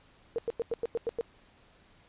sine tone bursts, 465.1 Hz, A#4, 4 cents flat, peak -27 dBFS, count 8, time 0.36-1.21 s, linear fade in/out 0 ms, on 24 ms, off 94 ms, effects pink hiss -61 dBFS RMS until 2.08 s + resampled to 8000 Hz

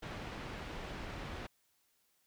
pink low-pass noise, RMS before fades -44 dBFS, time 0.02-1.47 s, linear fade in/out 10 ms, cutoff 3100 Hz, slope 12 dB/octave, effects white hiss -75 dBFS RMS until 2.26 s

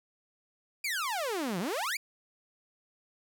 sawtooth exponential two-way sweep, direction down then up, 2455 to 164.1 to 2455 Hz, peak -27 dBFS, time 0.84-1.97 s, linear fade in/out 5 ms, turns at 1.59 s, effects none

